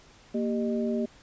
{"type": "tone cluster", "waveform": "sine", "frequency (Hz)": [232, 394.1, 612], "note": ["A#3", "G4", "D#5"], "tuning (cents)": [-8, 9, -29], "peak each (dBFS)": [-27, -31, -34], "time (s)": [0.34, 1.06], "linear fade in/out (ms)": 10, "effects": ["pink hiss -55 dBFS RMS until 1.22 s", "resampled to 16000 Hz"]}